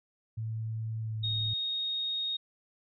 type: tone with pitch glide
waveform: sine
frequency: 111.2 to 109.23 Hz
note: A2 to A2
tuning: +19 to -12 cents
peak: -32 dBFS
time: 0.37-1.54 s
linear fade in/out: 10 ms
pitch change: -31 cents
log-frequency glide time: 1-1.18 s
type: tone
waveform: sine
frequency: 3729 Hz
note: A#7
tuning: in tune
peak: -30 dBFS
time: 1.23-2.37 s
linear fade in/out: 10 ms
effects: none